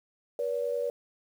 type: tone pair together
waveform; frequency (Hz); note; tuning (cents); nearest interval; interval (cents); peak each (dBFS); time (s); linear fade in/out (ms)
sine; 481.9 / 572; B4 / D5; -43 / -46; minor third; 297; -30 / -31; 0.39-0.9; 2
effects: 9-bit